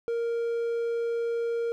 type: tone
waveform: triangle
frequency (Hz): 466.2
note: A#4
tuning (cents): 0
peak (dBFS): -24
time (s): 0.08-1.72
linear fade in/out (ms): 0
effects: none